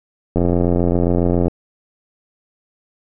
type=click train; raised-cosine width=2 ms; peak=-4 dBFS; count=99; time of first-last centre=0.36-1.481 s; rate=87.4 Hz; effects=none